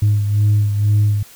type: beating tone pair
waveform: sine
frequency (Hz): 103.83 / 105.93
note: G#2 / G#2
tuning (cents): 0 / +35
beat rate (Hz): 2.1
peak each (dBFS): -11 / -19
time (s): 0.02-1.23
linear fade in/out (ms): 5
effects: tanh soft clip ceiling -8 dBFS + white hiss -43 dBFS RMS until 1.35 s